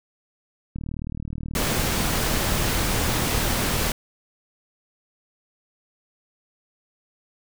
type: click train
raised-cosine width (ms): 5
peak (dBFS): -19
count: 122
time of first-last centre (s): 0.76-3.895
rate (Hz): 38.6
type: noise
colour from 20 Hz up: pink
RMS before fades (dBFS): -24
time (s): 1.55-3.92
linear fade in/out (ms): 2
effects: none